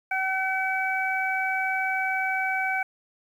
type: harmonic tone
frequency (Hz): 761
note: F#5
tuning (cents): +48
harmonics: 1 / 2 / 3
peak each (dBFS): -28 / -28 / -28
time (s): 0.11-2.83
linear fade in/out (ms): 5
effects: 9-bit